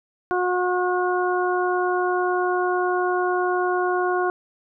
harmonic tone, 361.8 Hz, F#4, 39 cents flat, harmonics 1 / 2 / 3 / 4, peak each -22 / -25 / -27 / -28 dBFS, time 0.31-4.3 s, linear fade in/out 0 ms, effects none

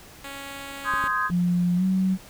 5% pulse tone, 277.2 Hz, C#4, in tune, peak -24 dBFS, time 0.24-1.08 s, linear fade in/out 5 ms
sine chord, Ab major seventh, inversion first, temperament just, 1038.3 / 1245.9 / 1557.4 / 1661.2 Hz, C6 / Eb6 / G6 / Ab6, -14 / +2 / -12 / 0 cents, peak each -27 / -26 / -32 / -27 dBFS, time 0.84-1.31 s, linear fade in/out 50 ms
clicks, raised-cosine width 3 ms, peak -23 dBFS, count 3, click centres 0.938 / 1.04 / 1.301 s
sine tone with pitch glide, 176.6 to 188.19 Hz, F3 to F#3, +20 to +30 cents, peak -19 dBFS, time 1.29-2.18 s, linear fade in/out 50 ms, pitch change +110 cents, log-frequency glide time 1.76-1.84 s
effects pink hiss -47 dBFS RMS until 2.29 s

